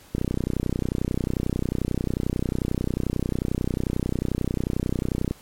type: click train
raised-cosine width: 3 ms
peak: -11 dBFS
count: 162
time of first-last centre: 0.15-5.31 s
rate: 31.2 Hz
effects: pink hiss -51 dBFS RMS until 5.41 s + MP3 64 kbps